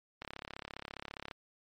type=click train; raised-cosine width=0.3 ms; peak=-25 dBFS; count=39; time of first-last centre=0.22-1.312 s; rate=34.8 Hz; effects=MP3 64 kbps